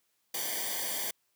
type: noise with comb filter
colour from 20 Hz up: white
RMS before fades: -34 dBFS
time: 0.34-1.11 s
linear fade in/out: 5 ms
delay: 0.75 ms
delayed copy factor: -0.95
effects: white hiss -75 dBFS RMS until 1.35 s + high-pass 80 Hz 12 dB/octave